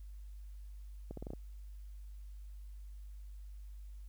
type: accelerating click train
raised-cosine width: 2 ms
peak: -30 dBFS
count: 6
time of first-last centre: 1.11-1.335 s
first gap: 63 ms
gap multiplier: 0.83
effects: added 50 Hz sine -46 dBFS peak until 4.08 s + white hiss -73 dBFS RMS until 4.08 s